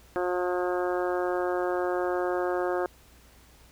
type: harmonic tone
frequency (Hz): 179.4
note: F3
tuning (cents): +47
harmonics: 2 / 3 / 4 / 5 / 6 / 7 / 8 / 9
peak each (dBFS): -28 / -31 / -33 / -39 / -40 / -38 / -42 / -40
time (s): 0.16-2.86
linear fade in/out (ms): 0
effects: added 60 Hz sine -57 dBFS peak until 3.71 s + pink hiss -57 dBFS RMS until 3.71 s